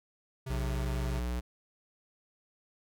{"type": "tone with vibrato", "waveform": "square", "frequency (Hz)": 130.81, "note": "C3", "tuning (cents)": 0, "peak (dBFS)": -37, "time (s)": [0.46, 1.2], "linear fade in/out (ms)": 10, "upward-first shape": "square", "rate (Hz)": 20, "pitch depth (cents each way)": 15}
{"type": "tone", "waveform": "square", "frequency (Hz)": 60.5, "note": "B1", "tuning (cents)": -35, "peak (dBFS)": -32, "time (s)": [0.49, 1.41], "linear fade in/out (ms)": 20}
{"effects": []}